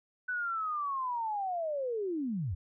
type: linear sweep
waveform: sine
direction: down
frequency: 1507 to 73.42 Hz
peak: -31 dBFS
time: 0.28-2.55 s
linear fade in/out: 10 ms
effects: none